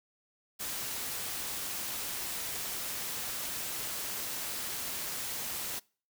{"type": "noise", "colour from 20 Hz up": "white", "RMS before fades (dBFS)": -37, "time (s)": [0.59, 5.8], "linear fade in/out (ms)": 20, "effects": ["noise-tail reverb RT60 0.4 s tail -25 dB re dry"]}